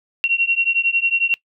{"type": "beating tone pair", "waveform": "sine", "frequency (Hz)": [2734, 2745], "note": ["F7", "F7"], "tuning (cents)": [-37, -31], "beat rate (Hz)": 11, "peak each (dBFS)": -18, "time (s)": [0.24, 1.34], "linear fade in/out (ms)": 0, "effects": ["noise-tail reverb RT60 0.1 s tail -22 dB re dry"]}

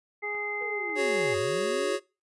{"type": "harmonic tone", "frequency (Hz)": 415.3, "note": "G#4", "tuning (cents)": 0, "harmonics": [1, 2, 3, 5], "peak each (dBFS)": [-36, -38, -44, -32], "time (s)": [0.22, 1.35], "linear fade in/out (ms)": 20}
{"type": "click train", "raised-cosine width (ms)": 0.5, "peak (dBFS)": -35, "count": 5, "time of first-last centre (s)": [0.35, 1.443], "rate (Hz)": 3.66}
{"type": "linear two-way sweep", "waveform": "sine", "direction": "down then up", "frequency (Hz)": [493.9, 92.4, 344.5], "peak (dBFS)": -37, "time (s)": [0.6, 1.97], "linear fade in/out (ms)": 20, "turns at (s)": 1.37}
{"type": "chord", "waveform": "square", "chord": "F# suspended second", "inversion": "none", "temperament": "equal", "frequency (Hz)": [370, 415.3, 554.4], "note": ["F#4", "G#4", "C#5"], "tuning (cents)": [0, 0, 0], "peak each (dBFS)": -31, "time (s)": [0.95, 2], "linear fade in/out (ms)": 50}
{"effects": ["noise-tail reverb RT60 0.3 s tail -24 dB re dry", "resampled to 24000 Hz"]}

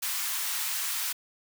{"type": "high-pass noise", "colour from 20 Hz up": "white", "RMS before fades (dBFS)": -31, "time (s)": [0.02, 1.13], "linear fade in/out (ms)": 10, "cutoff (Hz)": 940, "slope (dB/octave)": 24, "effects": []}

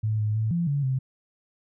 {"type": "tone with pitch steps", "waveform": "sine", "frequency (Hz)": [108.5, 106.5, 110.1, 171.1, 142.3, 131.4], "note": ["A2", "G#2", "A2", "F3", "C#3", "C3"], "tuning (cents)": [-24, 44, 2, -35, 46, 8], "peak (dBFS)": -22, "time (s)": [0.03, 0.99], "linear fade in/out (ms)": 10, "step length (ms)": 160, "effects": []}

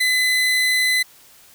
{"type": "tone", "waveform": "30% pulse", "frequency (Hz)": 2016, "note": "B6", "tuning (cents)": 35, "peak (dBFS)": -13, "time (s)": [0, 1.03], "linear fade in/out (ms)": 10, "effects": ["white hiss -49 dBFS RMS until 1.54 s"]}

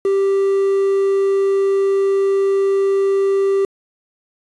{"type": "tone with quantisation", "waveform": "triangle", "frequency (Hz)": 392, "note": "G4", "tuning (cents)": 0, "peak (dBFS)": -11, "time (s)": [0.05, 3.65], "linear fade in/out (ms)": 2, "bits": 6, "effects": ["resampled to 22050 Hz"]}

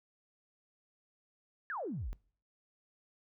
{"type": "exponential sweep", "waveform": "sine", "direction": "down", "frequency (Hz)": [1800, 34.31], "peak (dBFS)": -36, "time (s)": [1.7, 2.13], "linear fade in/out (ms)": 0, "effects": ["noise-tail reverb RT60 0.5 s tail -23 dB re dry"]}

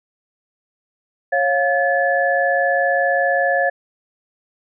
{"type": "tone cluster", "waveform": "sine", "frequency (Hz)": [550, 705, 1725], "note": ["C#5", "F5", "A6"], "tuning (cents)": [-14, 16, -35], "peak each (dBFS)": -19, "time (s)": [1.32, 3.7], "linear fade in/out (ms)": 10, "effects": []}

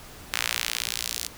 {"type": "tone with high-pass filter sweep", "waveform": "sawtooth", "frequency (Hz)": 58.27, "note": "A#1", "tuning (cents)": 0, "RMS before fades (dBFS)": -30, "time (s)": [0.33, 1.27], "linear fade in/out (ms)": 5, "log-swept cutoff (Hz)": [1900, 5000], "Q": 0.99, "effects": ["pink hiss -45 dBFS RMS until 1.37 s"]}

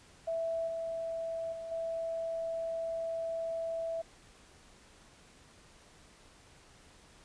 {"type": "tone with level steps", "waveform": "sine", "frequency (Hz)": 659.3, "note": "E5", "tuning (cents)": 0, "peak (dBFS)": [-31, -34, -39, -33], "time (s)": [0.27, 4.02], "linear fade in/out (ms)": 10, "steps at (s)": [0.67, 1.52, 1.71], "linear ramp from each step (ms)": 10, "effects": ["pink hiss -59 dBFS RMS until 7.24 s", "resampled to 22050 Hz"]}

